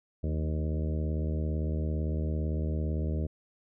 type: harmonic tone with a mistuned harmonic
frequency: 77.78 Hz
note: D#2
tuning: in tune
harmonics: 1 / 2 / 3 / 4 / 5 / 6 / 7 / 8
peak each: -29 / -35 / -39 / -41 / -43 / -45 / -46 / -47 dBFS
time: 0.23-3.27 s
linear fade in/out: 10 ms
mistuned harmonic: 3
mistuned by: -50 cents
effects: none